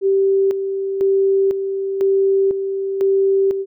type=tone with tremolo; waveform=sine; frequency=389.6 Hz; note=G4; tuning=11 cents flat; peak=-12 dBFS; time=0.01-3.66 s; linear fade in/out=50 ms; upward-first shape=square; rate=1 Hz; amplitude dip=55%; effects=none